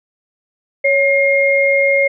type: tone pair together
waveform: sine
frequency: 554.4 / 2133 Hz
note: C#5 / C7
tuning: 0 / +33 cents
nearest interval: octave + major seventh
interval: 2333 cents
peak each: -13 dBFS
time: 0.84-2.08 s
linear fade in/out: 10 ms
effects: none